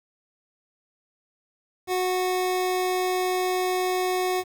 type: tone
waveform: 25% pulse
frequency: 367.3 Hz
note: F#4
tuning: 13 cents flat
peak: -19 dBFS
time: 1.87-4.44 s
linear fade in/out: 50 ms
effects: 8-bit